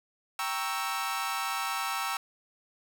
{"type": "chord", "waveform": "sawtooth", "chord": "G diminished seventh", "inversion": "none", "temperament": "equal", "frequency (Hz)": [784, 932.3, 1108.7, 1318.5], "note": ["G5", "Bb5", "Db6", "Fb6"], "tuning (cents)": [0, 0, 0, 0], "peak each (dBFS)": [-33, -33, -33, -30], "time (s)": [0.39, 2.17], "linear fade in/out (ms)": 2, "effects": []}